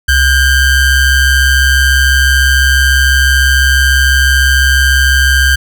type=ring-modulated tone; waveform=square; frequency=766 Hz; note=G5; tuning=40 cents flat; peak=-4 dBFS; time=0.08-5.56 s; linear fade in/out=10 ms; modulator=833 Hz; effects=none